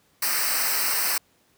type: noise with comb filter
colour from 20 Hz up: white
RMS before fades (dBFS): -24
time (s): 0.22-1.18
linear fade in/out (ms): 5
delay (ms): 0.29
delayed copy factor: -0.85
effects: pink hiss -63 dBFS RMS until 1.57 s + high-pass 80 Hz 12 dB/octave